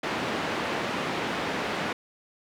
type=band-pass noise; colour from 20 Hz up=pink; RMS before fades=-30 dBFS; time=0.03-1.93 s; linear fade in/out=5 ms; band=220 to 2900 Hz; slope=12 dB/octave; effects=none